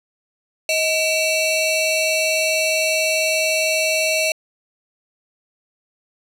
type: ring-modulated tone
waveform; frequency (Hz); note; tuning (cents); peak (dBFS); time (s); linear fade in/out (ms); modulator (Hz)
sawtooth; 1661.2; G#6; 0; -10; 0.69-4.32; 2; 1030
effects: low-pass 12000 Hz 12 dB/octave